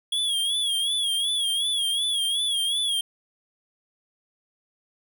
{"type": "tone with vibrato", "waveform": "square", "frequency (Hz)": 3322, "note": "G#7", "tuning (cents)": 0, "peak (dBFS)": -23, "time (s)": [0.12, 3.01], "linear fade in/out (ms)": 5, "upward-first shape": "sine", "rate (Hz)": 2.7, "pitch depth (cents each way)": 84, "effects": []}